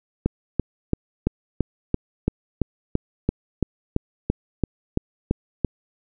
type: click train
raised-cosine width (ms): 3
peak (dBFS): -6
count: 17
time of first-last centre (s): 0.26-5.647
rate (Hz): 2.97
effects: none